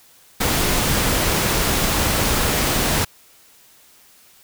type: noise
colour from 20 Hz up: pink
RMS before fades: -19 dBFS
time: 0.4-3.05 s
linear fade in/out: 10 ms
effects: white hiss -51 dBFS RMS until 4.43 s